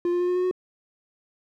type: tone with pitch steps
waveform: triangle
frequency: 349.2 / 352.6 / 356.1 / 359.6 / 363.2 / 366.8 Hz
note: F4 / F4 / F4 / F#4 / F#4 / F#4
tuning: 0 / +17 / +34 / -49 / -32 / -15 cents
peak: -19 dBFS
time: 0.05-0.512 s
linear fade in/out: 2 ms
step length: 77 ms
effects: none